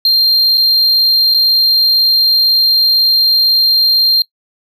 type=tone with dropouts; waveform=triangle; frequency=4186 Hz; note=C8; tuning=in tune; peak=-6 dBFS; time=0.05-4.22 s; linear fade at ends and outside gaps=2 ms; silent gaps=0.574-0.578 / 1.34-1.345 s; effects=noise-tail reverb RT60 0.1 s tail -21 dB re dry